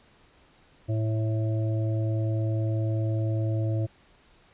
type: harmonic tone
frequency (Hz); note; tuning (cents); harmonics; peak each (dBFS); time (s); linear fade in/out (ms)
110; A2; 0; 1 / 3 / 5 / 6; -24 / -34 / -38 / -40; 0.88-3.87; 20
effects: pink hiss -59 dBFS RMS until 4.53 s + resampled to 8000 Hz